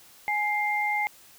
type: tone pair together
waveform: sine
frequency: 834.6 / 2103 Hz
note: G#5 / C7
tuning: +8 / +8 cents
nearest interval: octave + major third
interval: 1600 cents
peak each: -27 / -26 dBFS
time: 0.28-1.07 s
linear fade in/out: 0 ms
effects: white hiss -53 dBFS RMS until 1.38 s